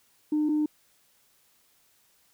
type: tone pair in turn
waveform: sine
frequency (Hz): 302.7 / 302.7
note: D#4 / D#4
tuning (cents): -48 / -48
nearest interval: unison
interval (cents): 0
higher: neither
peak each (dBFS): -21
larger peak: neither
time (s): 0.32-0.49 / 0.49-0.66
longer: neither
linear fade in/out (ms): 5
effects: tanh soft clip ceiling -19 dBFS + white hiss -65 dBFS RMS until 2.33 s